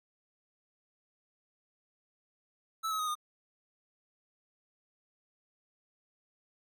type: tone with pitch steps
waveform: square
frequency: 1312 / 1281.3 / 1251.3 / 1222 Hz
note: E6 / E6 / D#6 / D#6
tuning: -9 / -50 / +9 / -32 cents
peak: -32 dBFS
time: 2.83-3.154 s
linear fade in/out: 20 ms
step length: 81 ms
effects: none